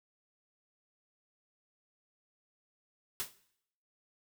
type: noise with exponential decay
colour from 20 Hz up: white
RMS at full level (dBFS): -32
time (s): 3.2-3.34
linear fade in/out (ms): 0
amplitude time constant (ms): 29
effects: noise-tail reverb RT60 0.7 s tail -17 dB re dry